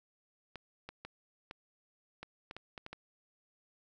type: clicks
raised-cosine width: 0.3 ms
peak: -28 dBFS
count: 10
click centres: 0.557 / 0.89 / 1.05 / 1.511 / 2.23 / 2.511 / 2.566 / 2.778 / 2.864 / 2.93 s
effects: none